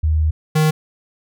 sine / square tone pair in turn, 78 / 155.37 Hz, D#2 / D#3, +5 / -2 cents, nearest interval octave, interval 1193 cents, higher second, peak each -13 dBFS, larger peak neither, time 0.03-0.31 / 0.55-0.71 s, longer first, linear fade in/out 10 ms, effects none

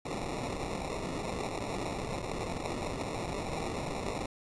white noise with sample-and-hold, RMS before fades -36 dBFS, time 0.05-4.26 s, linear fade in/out 5 ms, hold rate 1575 Hz, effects resampled to 22050 Hz

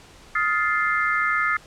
sine chord, F dominant seventh, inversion third, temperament just, 1257.2 / 1396.9 / 1746.1 / 2095 Hz, Eb6 / F6 / A6 / C7, +18 / 0 / -14 / +2 cents, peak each -24 / -26 / -25 / -25 dBFS, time 0.35-1.57 s, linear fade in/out 5 ms, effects pink hiss -48 dBFS RMS until 1.66 s + low-pass 8000 Hz 12 dB/octave

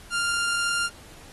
sawtooth tone, 1396.9 Hz, F6, in tune, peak -20 dBFS, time 0.1-0.9 s, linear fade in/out 50 ms, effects pink hiss -48 dBFS RMS until 1.32 s + AAC 32 kbps

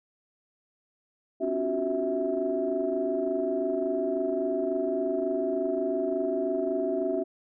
sine tone cluster, 261.9 / 287.5 / 351.4 / 374.9 / 654 Hz, C4 / D4 / F4 / F#4 / E5, +2 / -37 / +11 / +23 / -14 cents, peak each -35 / -33 / -35 / -29 / -29 dBFS, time 1.4-7.24 s, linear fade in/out 20 ms, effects tanh soft clip ceiling -15 dBFS

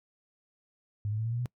sine tone with pitch steps, 103.83 / 107.43 / 111.15 / 115.01 / 118.99 / 123.12 Hz, G#2 / A2 / A2 / A#2 / A#2 / B2, 0 / -41 / +18 / -23 / +36 / -5 cents, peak -29 dBFS, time 1.05-1.458 s, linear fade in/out 0 ms, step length 68 ms, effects noise-tail reverb RT60 0.1 s tail -23 dB re dry

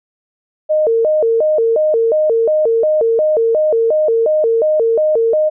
sine tone with vibrato, 530 Hz, C5, 22 cents sharp, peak -10 dBFS, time 0.69-5.5 s, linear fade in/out 20 ms, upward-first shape square, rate 2.8 Hz, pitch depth 260 cents each way, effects none

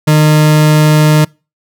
40% pulse tone, 152.8 Hz, D#3, 31 cents flat, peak -4 dBFS, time 0.07-1.25 s, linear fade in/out 10 ms, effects noise-tail reverb RT60 0.3 s tail -26 dB re dry

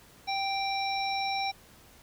harmonic tone, 784 Hz, G5, in tune, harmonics 1 / 3 / 5 / 7, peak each -30 / -35 / -37 / -38 dBFS, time 0.27-1.52 s, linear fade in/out 20 ms, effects pink hiss -56 dBFS RMS until 2.02 s

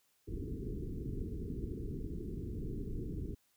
pink low-pass noise, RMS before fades -40 dBFS, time 0.27-3.35 s, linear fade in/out 10 ms, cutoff 440 Hz, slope 96 dB/octave, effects white hiss -74 dBFS RMS until 3.56 s

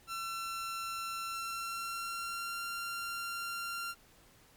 sawtooth tone with pitch glide, 1350 to 1381.6 Hz, E6 to F6, +41 to -19 cents, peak -33 dBFS, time 0.07-3.95 s, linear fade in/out 50 ms, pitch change +40 cents, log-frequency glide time 1.31-2.64 s, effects pink hiss -62 dBFS RMS until 4.56 s + MP3 96 kbps

